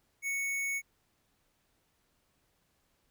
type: tone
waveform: square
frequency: 2217 Hz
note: C#7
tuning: in tune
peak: -32 dBFS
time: 0.22-0.82 s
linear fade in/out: 50 ms
effects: pink hiss -74 dBFS RMS until 3.1 s